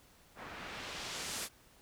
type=noise with low-pass filter sweep; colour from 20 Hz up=white; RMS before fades=-43 dBFS; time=0.35-1.49 s; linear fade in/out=50 ms; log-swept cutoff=1300 to 11000 Hz; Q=0.82; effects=pink hiss -63 dBFS RMS until 1.81 s